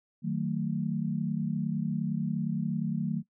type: chord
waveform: sine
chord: D# diminished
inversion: none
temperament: just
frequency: 155.56 / 186.68 / 224 Hz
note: D#3 / F#3 / A3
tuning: 0 / +16 / +31 cents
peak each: -32 dBFS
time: 0.22-3.23 s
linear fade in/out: 50 ms
effects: noise-tail reverb RT60 0.1 s tail -21 dB re dry